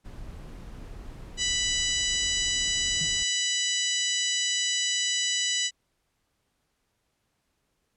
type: noise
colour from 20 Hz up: brown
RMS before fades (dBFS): -41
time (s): 0.04-3.24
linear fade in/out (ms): 20
type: harmonic tone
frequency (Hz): 987.8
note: B5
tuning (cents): 0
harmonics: 2 / 3 / 4 / 5 / 6 / 7 / 8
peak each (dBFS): -33 / -29 / -32 / -36 / -33 / -33 / -34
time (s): 1.37-5.71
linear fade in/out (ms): 50
type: tone with exponential decay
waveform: sine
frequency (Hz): 158.3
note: D#3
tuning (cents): +30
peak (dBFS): -30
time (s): 3.01-3.18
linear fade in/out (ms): 2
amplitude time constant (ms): 35
effects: pink hiss -75 dBFS RMS until 7.96 s + low-pass 12000 Hz 12 dB/octave